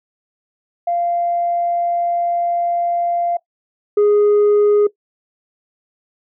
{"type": "tone pair in turn", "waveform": "sine", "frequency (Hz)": [693, 414.4], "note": ["F5", "G#4"], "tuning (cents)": [-14, -4], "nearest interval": "major sixth", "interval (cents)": 890, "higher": "first", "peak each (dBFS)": [-15, -7], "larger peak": "second", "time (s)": [[0.87, 3.37], [3.97, 4.87]], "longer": "first", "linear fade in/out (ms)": 5, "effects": ["noise-tail reverb RT60 0.1 s tail -19 dB re dry", "tanh soft clip ceiling -9 dBFS"]}